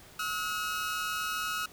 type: tone pair together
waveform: sawtooth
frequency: 1284 / 1440.2 Hz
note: E6 / F#6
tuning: -46 / -47 cents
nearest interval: major second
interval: 199 cents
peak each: -30 / -31 dBFS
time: 0.19-1.66 s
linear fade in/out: 5 ms
effects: pink hiss -53 dBFS RMS until 1.72 s